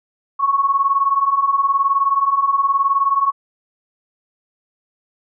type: beating tone pair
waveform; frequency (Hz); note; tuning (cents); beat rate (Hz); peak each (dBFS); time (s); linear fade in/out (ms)
sine; 1090 / 1109; C#6 / C#6; -29 / 0; 19; -19 / -15; 0.39-3.32; 20
effects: none